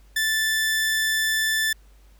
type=tone; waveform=sawtooth; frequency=1759 Hz; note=A6; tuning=1 cent flat; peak=-17 dBFS; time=0.16-1.73 s; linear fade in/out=5 ms; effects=added 50 Hz sine -49 dBFS peak until 2.19 s + pink hiss -61 dBFS RMS until 2.19 s